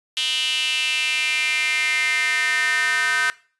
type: tone with high-pass filter sweep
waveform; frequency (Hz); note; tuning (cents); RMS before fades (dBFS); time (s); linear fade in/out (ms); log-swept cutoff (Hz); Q
square; 140; C#3; +18; -21; 0.17-3.3; 0; 3100 to 1600; 5.7
effects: noise-tail reverb RT60 0.4 s tail -20 dB re dry + resampled to 24000 Hz